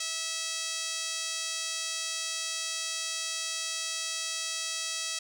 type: tone with band-pass filter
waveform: 5% pulse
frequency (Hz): 650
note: E5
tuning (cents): -24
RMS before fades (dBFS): -34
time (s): 0-5.19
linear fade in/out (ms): 5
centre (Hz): 5900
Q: 0.52
effects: none